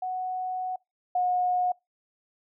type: tone pair in turn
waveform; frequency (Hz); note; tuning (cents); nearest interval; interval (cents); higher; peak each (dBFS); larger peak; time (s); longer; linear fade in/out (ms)
sine; 740 / 724.4; F#5 / F#5; 0 / -37; unison; 37; first; -28 / -22; second; 0.02-0.76 / 1.15-1.72; first; 5
effects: noise-tail reverb RT60 0.2 s tail -25 dB re dry